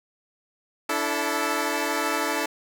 10% pulse chord, D suspended second, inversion none, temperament equal with one note detuned, 289.1 / 329.6 / 440 Hz, D4 / E4 / A4, -27 / 0 / 0 cents, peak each -20 dBFS, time 0.89-2.46 s, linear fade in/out 5 ms, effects none

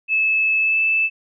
sine tone with pitch glide, 2607 to 2631 Hz, E7 to E7, -20 to -4 cents, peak -15 dBFS, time 0.08-1.1 s, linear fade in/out 50 ms, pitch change +16 cents, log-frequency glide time 0.59-0.8 s, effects none

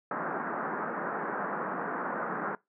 white band-pass noise, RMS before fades -34 dBFS, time 0.11-2.55 s, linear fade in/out 2 ms, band 160 to 1600 Hz, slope 48 dB/octave, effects noise-tail reverb RT60 0.2 s tail -22 dB re dry

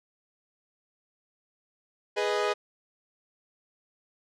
sawtooth chord, G# minor, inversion none, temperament equal, 415.3 / 493.9 / 622.3 Hz, G#4 / B4 / D#5, 0 / 0 / 0 cents, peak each -24 / -27 / -27 dBFS, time 2.16-2.54 s, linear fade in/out 20 ms, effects low-pass 5000 Hz 12 dB/octave

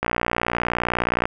click train, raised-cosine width 0.5 ms, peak -5 dBFS, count 74, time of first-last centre 0.03-1.255 s, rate 59.6 Hz, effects none

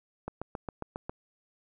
click train, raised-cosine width 1 ms, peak -21 dBFS, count 7, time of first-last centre 0.28-1.095 s, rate 7.36 Hz, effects none

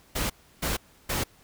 pink noise bursts, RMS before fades -28 dBFS, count 3, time 0.15-1.24 s, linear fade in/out 10 ms, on 150 ms, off 320 ms, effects pink hiss -58 dBFS RMS until 1.43 s

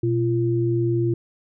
sine tone pair together, 121.42 / 343.1 Hz, B2 / F4, -29 / -31 cents, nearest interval octave + tritone, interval 1798 cents, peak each -21 dBFS, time 0.03-1.14 s, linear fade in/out 5 ms, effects none

